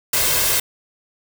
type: noise with comb filter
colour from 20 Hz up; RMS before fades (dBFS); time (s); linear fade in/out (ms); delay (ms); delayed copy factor
white; -18; 0.13-0.6; 5; 1.9; +0.5
effects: none